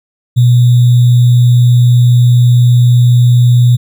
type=tone with sample-and-hold; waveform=sine; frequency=122 Hz; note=B2; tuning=21 cents flat; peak=-3 dBFS; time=0.36-3.77 s; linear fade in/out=20 ms; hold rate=3675 Hz; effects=none